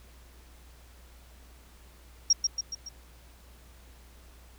sine tone with echo, 5600 Hz, F8, 4 cents sharp, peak -17 dBFS, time 2.3-2.33 s, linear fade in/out 5 ms, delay 140 ms, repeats 4, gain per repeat -5 dB, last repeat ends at 2.89 s, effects added 60 Hz sine -52 dBFS peak until 4.58 s + pink hiss -58 dBFS RMS until 4.58 s

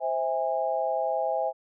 sine chord, C augmented, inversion none, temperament just, 523.3 / 654.1 / 817.6 Hz, C5 / E5 / G#5, 0 / -14 / -27 cents, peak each -30 / -28 / -29 dBFS, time 0-1.53 s, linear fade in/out 50 ms, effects none

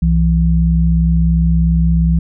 sine tone pair together, 63.4 / 166.35 Hz, B1 / E3, +46 / +16 cents, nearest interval octave + perfect fourth, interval 1670 cents, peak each -12 dBFS, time 0.02-2.19 s, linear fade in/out 5 ms, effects none

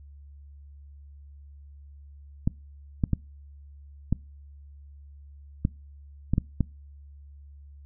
clicks, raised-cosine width 5 ms, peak -10 dBFS, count 8, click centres 2.475 / 3.038 / 3.133 / 4.126 / 5.651 / 6.336 / 6.381 / 6.607 s, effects noise-tail reverb RT60 0.3 s tail -25 dB re dry + added 71 Hz sine -45 dBFS peak until 7.85 s

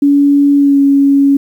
sine tone with pitch glide, 284 to 278.6 Hz, C#4 to C#4, +42 to +9 cents, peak -5 dBFS, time 0.02-1.37 s, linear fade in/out 5 ms, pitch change -33 cents, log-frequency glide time 0.56-0.79 s, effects 7-bit

